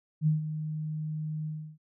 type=tone with ADSR envelope; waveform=sine; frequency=154.6 Hz; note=D#3; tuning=11 cents flat; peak=-20 dBFS; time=0.21-1.78 s; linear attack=58 ms; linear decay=140 ms; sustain=-11 dB; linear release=320 ms; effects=none